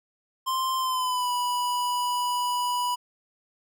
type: tone with pitch glide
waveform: square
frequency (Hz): 1046.5 to 982.1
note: C6 to B5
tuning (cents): 0 to -10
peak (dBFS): -25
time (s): 0.46-2.96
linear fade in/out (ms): 20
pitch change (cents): -110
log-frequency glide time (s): 0.77-1.31
effects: none